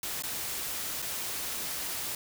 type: noise with dropouts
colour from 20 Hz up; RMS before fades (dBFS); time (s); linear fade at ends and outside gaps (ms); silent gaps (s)
white; -35; 0.03-2.15; 2; 0.223-0.235 / 1.02-1.024
effects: none